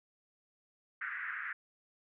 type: band-pass noise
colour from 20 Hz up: pink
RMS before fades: -40 dBFS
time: 1.01-1.53 s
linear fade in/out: 5 ms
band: 1400 to 2000 Hz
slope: 48 dB/octave
effects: none